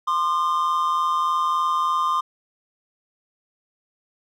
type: tone pair together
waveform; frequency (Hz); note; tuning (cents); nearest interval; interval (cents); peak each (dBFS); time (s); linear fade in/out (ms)
triangle; 1046.5 / 1209.8; C6 / D#6; 0 / -49; minor third; 251; -20; 0.07-2.21; 10
effects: none